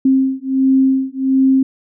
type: beating tone pair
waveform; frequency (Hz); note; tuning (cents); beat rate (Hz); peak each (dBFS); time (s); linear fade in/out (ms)
sine; 264.8 / 266.2; C4 / C4; +21 / +30; 1.4; -14; 0.05-1.63; 5
effects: none